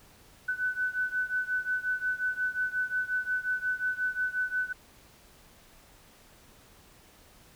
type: beating tone pair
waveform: sine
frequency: 1500 / 1505.6 Hz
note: F#6 / F#6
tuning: +23 / +30 cents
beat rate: 5.6 Hz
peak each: -30 / -32 dBFS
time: 0.48-4.73 s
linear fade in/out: 10 ms
effects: pink hiss -57 dBFS RMS until 7.55 s